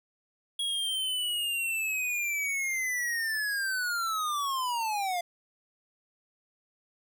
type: linear sweep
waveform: square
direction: down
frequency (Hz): 3325 to 687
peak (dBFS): -29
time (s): 0.59-5.21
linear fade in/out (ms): 5
effects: none